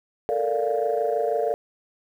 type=chord; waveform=sine; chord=Bb major seventh; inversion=third; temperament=equal; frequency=440 / 466.2 / 587.3 / 698.5 Hz; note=A4 / Bb4 / D5 / F5; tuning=0 / 0 / 0 / 0 cents; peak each=-26 dBFS; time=0.29-1.54 s; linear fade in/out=0 ms; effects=tanh soft clip ceiling -13 dBFS + 9-bit